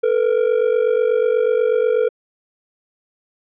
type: ring-modulated tone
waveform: triangle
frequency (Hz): 467.1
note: A#4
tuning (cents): +3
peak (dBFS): -9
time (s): 0.03-2.09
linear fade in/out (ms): 10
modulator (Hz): 24.1
effects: resampled to 8000 Hz